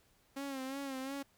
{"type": "tone with vibrato", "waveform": "sawtooth", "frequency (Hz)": 270.1, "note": "C#4", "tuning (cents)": -45, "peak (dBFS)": -35, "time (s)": [0.36, 1.23], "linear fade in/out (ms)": 10, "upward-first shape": "sine", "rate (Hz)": 2.8, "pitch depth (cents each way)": 61, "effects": ["pink hiss -70 dBFS RMS until 1.37 s"]}